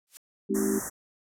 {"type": "noise with exponential growth", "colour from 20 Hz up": "blue", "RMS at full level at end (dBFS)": -37, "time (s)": [0.07, 0.17], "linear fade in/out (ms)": 0, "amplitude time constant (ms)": 21}
{"type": "chord", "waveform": "sine", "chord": "Ab major seventh", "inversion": "none", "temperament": "just", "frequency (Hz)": [207.7, 259.6, 311.5, 389.3], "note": ["Ab3", "C4", "Eb4", "G4"], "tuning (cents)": [0, -13, 2, -12], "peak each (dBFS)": [-28, -32, -32, -28], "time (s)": [0.49, 0.8], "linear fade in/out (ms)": 20}
{"type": "band-stop noise", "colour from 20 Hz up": "white", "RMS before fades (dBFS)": -32, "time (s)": [0.54, 0.9], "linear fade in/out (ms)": 20, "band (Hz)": [1900, 5800], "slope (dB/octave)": 96}
{"effects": ["low-pass 11000 Hz 12 dB/octave"]}